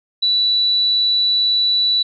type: tone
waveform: sine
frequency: 3951 Hz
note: B7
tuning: in tune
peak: -13 dBFS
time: 0.22-2.03 s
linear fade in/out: 10 ms
effects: none